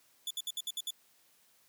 sawtooth tone bursts, 3469 Hz, A7, 25 cents flat, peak -31 dBFS, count 7, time 0.27-0.906 s, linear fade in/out 2 ms, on 36 ms, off 64 ms, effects white hiss -67 dBFS RMS until 1.68 s + high-pass 100 Hz 12 dB/octave

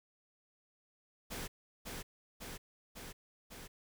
pink noise with echo, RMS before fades -42 dBFS, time 1.3-1.48 s, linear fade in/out 20 ms, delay 550 ms, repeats 4, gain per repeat -2 dB, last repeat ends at 3.68 s, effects none

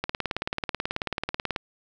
click train, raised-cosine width 0.3 ms, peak -11 dBFS, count 29, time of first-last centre 0.04-1.562 s, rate 18.4 Hz, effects none

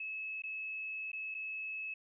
sine tone with dropouts, 2590 Hz, E7, 31 cents flat, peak -38 dBFS, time 0-1.94 s, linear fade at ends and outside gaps 5 ms, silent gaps 0.421-0.436 / 1.118-1.13 / 1.344-1.348 s, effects none

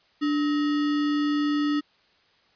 sine tone with sample-and-hold, 293.7 Hz, D4, in tune, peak -21 dBFS, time 0.21-1.81 s, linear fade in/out 20 ms, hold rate 1575 Hz, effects white hiss -62 dBFS RMS until 2.55 s + resampled to 11025 Hz

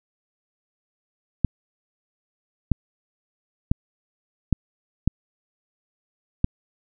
clicks, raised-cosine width 5 ms, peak -5 dBFS, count 6, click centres 1.447 / 2.717 / 3.715 / 4.527 / 5.076 / 6.444 s, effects none

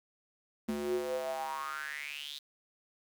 square tone with high-pass filter sweep, 72.6 Hz, D2, 19 cents flat, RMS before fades -37 dBFS, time 0.68-2.39 s, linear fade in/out 10 ms, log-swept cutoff 240 to 3900 Hz, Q 7.7, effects 9-bit

